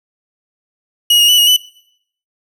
40% pulse tone with pitch steps, 2894 / 2860 / 2969 / 2878 / 2989 Hz, F#7 / F7 / F#7 / F#7 / F#7, -39 / +41 / +5 / -49 / +17 cents, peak -6 dBFS, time 1.1-1.565 s, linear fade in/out 5 ms, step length 93 ms, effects noise-tail reverb RT60 0.7 s tail -22 dB re dry

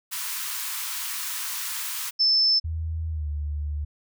white high-pass noise, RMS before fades -31 dBFS, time 0.11-2.11 s, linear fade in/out 20 ms, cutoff 900 Hz, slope 96 dB/octave
sine tone, 5274 Hz, E8, in tune, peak -17 dBFS, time 2.19-2.6 s, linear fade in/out 20 ms
sine tone with pitch glide, 80.6 to 73.91 Hz, E2 to D2, -38 to +12 cents, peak -26 dBFS, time 2.64-3.85 s, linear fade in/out 10 ms, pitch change -150 cents, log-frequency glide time 3.09-3.28 s
effects none

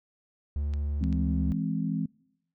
triangle tone, 72.8 Hz, D2, 15 cents flat, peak -25 dBFS, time 0.56-1.52 s, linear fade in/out 0 ms
clicks, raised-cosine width 0.2 ms, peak -30 dBFS, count 3, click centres 0.737 / 1.039 / 1.127 s
sine chord, E augmented, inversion none, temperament equal, 164.81 / 207.7 / 261.6 Hz, E3 / G#3 / B#3, 0 / 0 / 0 cents, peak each -30 / -31 / -32 dBFS, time 1.01-2.06 s, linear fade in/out 5 ms
effects noise-tail reverb RT60 0.8 s tail -25 dB re dry

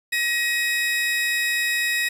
35% pulse tone pair together, 1900 / 2536 Hz, A#6 / D#7, +33 / +32 cents, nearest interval perfect fourth, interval 499 cents, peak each -20 / -25 dBFS, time 0.12-2.09 s, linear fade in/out 10 ms, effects resampled to 32000 Hz + 7-bit

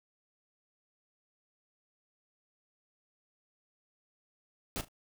pink noise with echo, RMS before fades -36 dBFS, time 4.76-4.81 s, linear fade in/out 0 ms, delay 37 ms, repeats 2, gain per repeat -14 dB, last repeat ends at 4.884 s, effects none

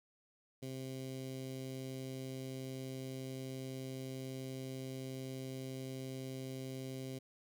15% pulse tone with notch filter, 131.6 Hz, C3, 10 cents sharp, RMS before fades -44 dBFS, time 0.62-7.19 s, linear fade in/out 10 ms, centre 1300 Hz, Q 0.63, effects none

